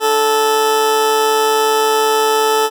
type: tone with amplitude modulation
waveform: 20% pulse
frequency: 437.3 Hz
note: A4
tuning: 11 cents flat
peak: -5 dBFS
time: 0-2.7 s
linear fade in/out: 50 ms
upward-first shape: sine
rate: 139 Hz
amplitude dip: 35%
effects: none